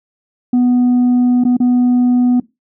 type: tone with dropouts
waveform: sine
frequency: 246.9 Hz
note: B3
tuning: in tune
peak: -6 dBFS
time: 0.53-2.4 s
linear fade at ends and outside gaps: 5 ms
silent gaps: 1.439-1.45 / 1.569-1.601 s
effects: noise-tail reverb RT60 0.2 s tail -20 dB re dry + tanh soft clip ceiling -8 dBFS